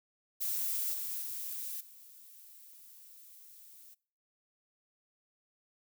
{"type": "noise with level steps", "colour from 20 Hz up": "violet", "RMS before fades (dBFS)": [-34, -38, -40, -55], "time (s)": [0.4, 3.95], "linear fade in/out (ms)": 20, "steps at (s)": [0.93, 1.21, 1.8], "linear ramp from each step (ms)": 10, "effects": ["noise-tail reverb RT60 0.5 s tail -24 dB re dry"]}